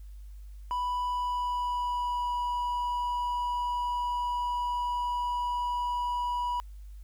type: tone with pitch glide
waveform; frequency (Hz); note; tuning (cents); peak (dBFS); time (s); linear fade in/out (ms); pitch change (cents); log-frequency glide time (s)
triangle; 987.8 to 975.9; B5 to B5; 0 to -21; -26; 0.71-6.6; 0; -21; 1.07-2.32
effects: added 50 Hz sine -42 dBFS peak until 7.03 s + white hiss -68 dBFS RMS until 7.03 s